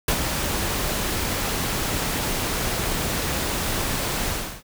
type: noise with ADSR envelope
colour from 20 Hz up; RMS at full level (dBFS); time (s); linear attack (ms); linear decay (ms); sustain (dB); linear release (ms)
pink; -20; 0.08-4.63; 4; 81; -5; 350
effects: none